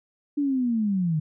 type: linear sweep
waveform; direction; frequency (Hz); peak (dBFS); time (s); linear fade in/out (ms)
sine; down; 294.4 to 149.2; -21; 0.37-1.2; 10
effects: none